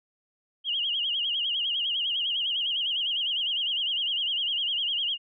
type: tone with vibrato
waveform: sine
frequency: 3040 Hz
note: F#7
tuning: 46 cents sharp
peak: -25 dBFS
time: 0.64-5.18 s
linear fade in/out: 50 ms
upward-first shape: sine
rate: 9.9 Hz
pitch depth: 140 cents each way
effects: none